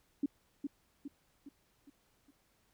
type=tone with echo; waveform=sine; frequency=283.1 Hz; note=C#4; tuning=37 cents sharp; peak=-28 dBFS; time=0.23-0.26 s; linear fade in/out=5 ms; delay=410 ms; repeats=5; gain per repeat=-6 dB; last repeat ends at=2.31 s; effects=pink hiss -73 dBFS RMS until 2.73 s

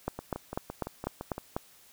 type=two click trains; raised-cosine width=1 ms; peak=-22 / -16 dBFS; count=8 / 7; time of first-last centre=0.19-1.38 / 0.08-1.565 s; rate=5.88 / 4.04 Hz; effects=white hiss -58 dBFS RMS until 1.92 s

